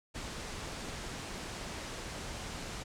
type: low-pass noise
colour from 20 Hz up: pink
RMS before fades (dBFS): -42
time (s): 0.14-2.84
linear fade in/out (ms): 20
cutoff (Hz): 8600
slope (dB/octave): 24
effects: none